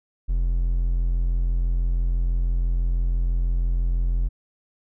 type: tone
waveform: triangle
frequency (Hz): 43.03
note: F1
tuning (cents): -25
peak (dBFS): -17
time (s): 0.28-4.29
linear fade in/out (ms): 20
effects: none